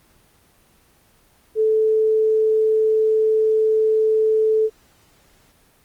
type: tone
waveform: sine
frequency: 437 Hz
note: A4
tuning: 12 cents flat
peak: -14 dBFS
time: 1.55-4.7 s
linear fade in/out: 50 ms
effects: pink hiss -56 dBFS RMS until 5.84 s + Opus 24 kbps